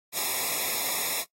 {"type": "noise with comb filter", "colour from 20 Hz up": "white", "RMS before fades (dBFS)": -29, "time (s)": [0.12, 1.25], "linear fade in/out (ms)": 50, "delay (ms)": 0.66, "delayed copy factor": -0.9, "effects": ["noise-tail reverb RT60 0.1 s tail -19 dB re dry", "AAC 48 kbps"]}